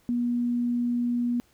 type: tone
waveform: sine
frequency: 241 Hz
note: B3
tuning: 42 cents flat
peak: -23 dBFS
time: 0.09-1.4 s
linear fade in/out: 0 ms
effects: pink hiss -63 dBFS RMS until 1.53 s